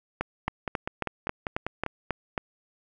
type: two click trains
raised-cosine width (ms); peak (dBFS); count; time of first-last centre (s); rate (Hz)
0.5; -14 / -12; 8 / 9; 0.48-1.863 / 0.21-2.378; 5.06 / 3.69
effects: none